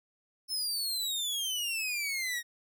sawtooth exponential sweep, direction down, 5300 to 1864.7 Hz, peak -28 dBFS, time 0.48-2.43 s, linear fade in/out 50 ms, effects none

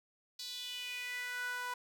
sawtooth tone with high-pass filter sweep, 493.9 Hz, B4, in tune, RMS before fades -41 dBFS, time 0.39-1.74 s, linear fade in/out 5 ms, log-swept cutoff 4300 to 1100 Hz, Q 4.6, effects none

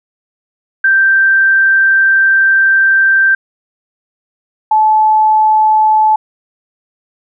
sine tone pair in turn, 1568 / 864.9 Hz, G6 / A5, 0 / -30 cents, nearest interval minor seventh, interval 1030 cents, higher first, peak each -6 dBFS, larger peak neither, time 0.84-3.35 / 4.71-6.16 s, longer first, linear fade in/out 5 ms, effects none

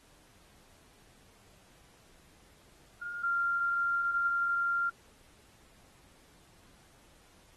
sine tone pair in turn, 1416 / 1388.5 Hz, F6 / F6, +23 / -10 cents, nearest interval unison, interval 33 cents, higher first, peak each -36 / -27 dBFS, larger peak second, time 3.01-3.23 / 3.23-4.9 s, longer second, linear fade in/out 10 ms, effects pink hiss -62 dBFS RMS until 7.56 s + AAC 32 kbps

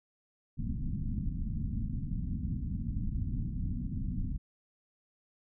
pink low-pass noise, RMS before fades -34 dBFS, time 0.57-4.38 s, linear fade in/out 20 ms, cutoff 250 Hz, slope 48 dB/octave, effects none

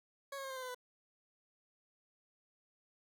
20% pulse tone with pitch steps, 554.4 / 544.6 / 534.9 / 525.4 / 516.1 / 506.9 / 497.9 Hz, C#5 / C#5 / C5 / C5 / C5 / B4 / B4, 0 / -31 / +38 / +7 / -24 / +45 / +14 cents, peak -37 dBFS, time 0.32-0.747 s, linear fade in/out 5 ms, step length 61 ms, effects none

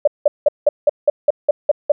sine tone bursts, 587 Hz, D5, 1 cent flat, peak -7 dBFS, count 10, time 0.05-1.92 s, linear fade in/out 5 ms, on 25 ms, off 180 ms, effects none

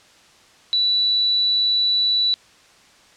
sine tone, 3951 Hz, B7, in tune, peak -15 dBFS, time 0.73-2.34 s, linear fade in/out 0 ms, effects white hiss -51 dBFS RMS until 3.16 s + low-pass 6000 Hz 12 dB/octave

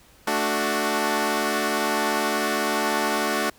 10% pulse chord, D major, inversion second, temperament equal, 220 / 293.7 / 370 Hz, A3 / D4 / F#4, 0 / 0 / 0 cents, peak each -18 dBFS, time 0.27-3.5 s, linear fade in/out 5 ms, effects pink hiss -54 dBFS RMS until 3.58 s

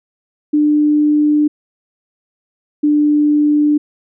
sine tone pair in turn, 298.5 / 296.8 Hz, D4 / D4, +28 / +18 cents, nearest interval unison, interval 10 cents, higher first, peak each -9 dBFS, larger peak neither, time 0.53-1.48 / 2.83-3.78 s, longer neither, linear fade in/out 10 ms, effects none

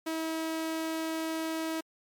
sawtooth tone, 321.9 Hz, E4, 41 cents flat, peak -27 dBFS, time 0.06-1.81 s, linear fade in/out 10 ms, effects MP3 96 kbps

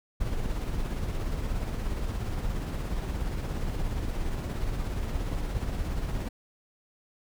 brown noise with tremolo, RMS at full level -29 dBFS, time 0.2-6.29 s, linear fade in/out 10 ms, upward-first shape sine, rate 17 Hz, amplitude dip 35%, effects none

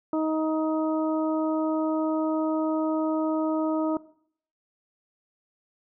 harmonic tone, 314.4 Hz, D#4, 18 cents sharp, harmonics 1 / 2 / 3 / 4, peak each -24 / -30 / -34 / -36 dBFS, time 0.13-3.97 s, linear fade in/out 2 ms, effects noise-tail reverb RT60 0.6 s tail -19 dB re dry

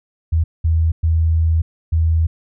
sine tone bursts at uneven times, 81.2 Hz, E2, 26 cents flat, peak -12 dBFS, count 4, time 0.32-0.44 / 0.64-0.92 / 1.03-1.62 / 1.92-2.27 s, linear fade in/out 10 ms, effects none

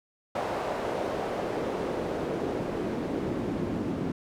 pink noise with band-pass filter sweep, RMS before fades -31 dBFS, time 0.35-4.12 s, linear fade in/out 5 ms, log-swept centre 650 to 250 Hz, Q 1.4, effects none

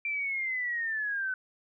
sine linear sweep, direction down, 2362 to 1500 Hz, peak -29 dBFS, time 0.05-1.34 s, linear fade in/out 2 ms, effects none

